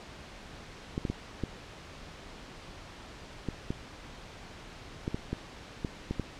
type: clicks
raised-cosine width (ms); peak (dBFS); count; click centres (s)
3; -18; 12; 0.979 / 1.052 / 1.1 / 1.437 / 3.487 / 3.705 / 5.079 / 5.145 / 5.33 / 5.848 / 6.11 / 6.197
effects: pink hiss -47 dBFS RMS until 6.39 s + low-pass 5000 Hz 12 dB/octave